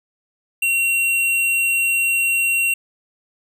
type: tone with hard clipping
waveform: sine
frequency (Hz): 2742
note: F7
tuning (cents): -32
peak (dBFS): -17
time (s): 0.62-2.74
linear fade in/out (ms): 5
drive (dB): 14
effects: none